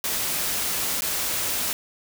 white noise with dropouts, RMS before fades -26 dBFS, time 0.04-1.73 s, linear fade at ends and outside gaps 1 ms, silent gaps 1.008-1.02 s, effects none

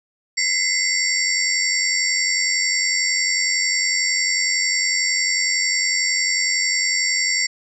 sine tone cluster, 2013 / 2104 / 4612 / 5560 / 7410 Hz, B6 / C7 / D8 / F8 / A#8, +33 / +9 / -32 / -9 / -11 cents, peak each -24 dBFS, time 0.37-7.47 s, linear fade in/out 10 ms, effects none

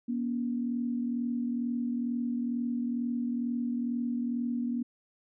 sine tone pair together, 239.6 / 281.8 Hz, A#3 / C#4, +48 / +29 cents, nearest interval minor third, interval 281 cents, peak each -29 / -37 dBFS, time 0.08-4.83 s, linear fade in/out 10 ms, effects none

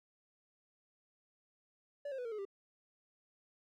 triangle tone with pitch steps, 575 / 533.4 / 494.8 / 459 / 425.8 / 395 Hz, D5 / C5 / B4 / A#4 / G#4 / G4, -37 / +33 / +3 / -27 / +43 / +13 cents, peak -37 dBFS, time 2.05-2.452 s, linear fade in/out 5 ms, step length 67 ms, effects none

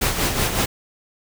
pink noise with tremolo, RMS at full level -19 dBFS, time 0.01-0.66 s, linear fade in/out 10 ms, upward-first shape sine, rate 5.4 Hz, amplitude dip 55%, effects none

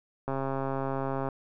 click train, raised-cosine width 1 ms, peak -18 dBFS, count 137, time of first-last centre 0.28-1.287 s, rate 135 Hz, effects none

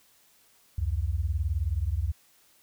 sine beating tone pair, 67.6 / 86.6 Hz, C#2 / F2, -43 / -14 cents, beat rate 19 Hz, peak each -28 dBFS, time 0.78-2.12 s, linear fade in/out 5 ms, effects white hiss -62 dBFS RMS until 2.62 s

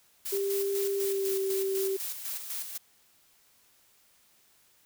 blue noise with tremolo, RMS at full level -35 dBFS, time 0.25-2.78 s, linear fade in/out 10 ms, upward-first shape square, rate 4 Hz, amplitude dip 50%
sine tone with pitch glide, 396.1 to 386.6 Hz, G4 to G4, +18 to -24 cents, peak -27 dBFS, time 0.32-1.97 s, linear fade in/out 10 ms, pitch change -42 cents, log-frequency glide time 0.98-1.35 s
effects white hiss -64 dBFS RMS until 4.85 s

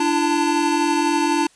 square tone cluster, 293.3 / 337.2 / 892 Hz, D4 / E4 / A5, -2 / +39 / +23 cents, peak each -22 dBFS, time 0-1.47 s, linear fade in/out 5 ms, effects white hiss -54 dBFS RMS until 1.55 s + resampled to 22050 Hz

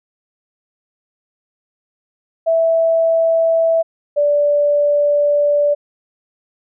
sine tone pair in turn, 657 / 583 Hz, E5 / D5, -6 / -13 cents, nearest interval major second, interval 207 cents, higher first, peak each -11 dBFS, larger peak neither, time 2.46-3.83 / 4.16-5.75 s, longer second, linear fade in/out 20 ms, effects none

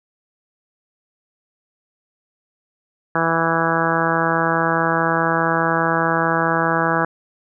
harmonic tone, 164.81 Hz, E3, in tune, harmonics 1 / 2 / 3 / 4 / 5 / 6 / 7 / 8 / 9 / 10, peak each -25 / -25 / -25 / -25 / -25 / -25 / -25 / -25 / -25 / -25 dBFS, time 3.15-7.05 s, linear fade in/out 2 ms, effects none

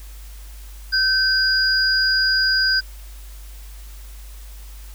sine tone pair together, 1540 / 4880 Hz, G6 / D#8, -31 / -34 cents, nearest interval octave + minor sixth, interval 1997 cents, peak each -18 dBFS, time 0.92-2.81 s, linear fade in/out 20 ms, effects added 50 Hz sine -35 dBFS peak until 4.94 s + white hiss -47 dBFS RMS until 4.94 s

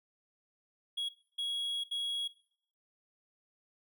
triangle tone bursts at uneven times, 3322 Hz, G#7, in tune, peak -31 dBFS, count 3, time 0.97-1.09 / 1.38-1.84 / 1.91-2.28 s, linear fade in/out 10 ms, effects noise-tail reverb RT60 0.6 s tail -18 dB re dry

